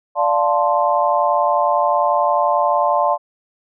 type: chord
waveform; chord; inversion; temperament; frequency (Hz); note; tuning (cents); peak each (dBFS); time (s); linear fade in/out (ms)
sine; D minor seventh; none; equal; 587.3 / 698.5 / 880 / 1046.5; D5 / F5 / A5 / C6; 0 / 0 / 0 / 0; -19; 0.15-3.18; 50
effects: none